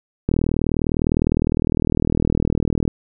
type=click train; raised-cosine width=3 ms; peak=-5 dBFS; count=104; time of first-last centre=0.29-2.878 s; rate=39.8 Hz; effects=none